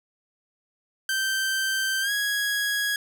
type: tone with pitch glide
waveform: sawtooth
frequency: 1558 to 1660.2 Hz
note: G6 to G#6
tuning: -11 to -1 cents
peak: -20 dBFS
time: 1.09-2.96 s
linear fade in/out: 2 ms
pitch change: +110 cents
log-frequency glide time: 2.01-2.11 s
effects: none